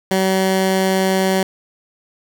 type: tone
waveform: 15% pulse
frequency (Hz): 189.9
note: F#3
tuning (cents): +45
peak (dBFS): -8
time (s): 0.11-1.43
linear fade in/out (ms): 2
effects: none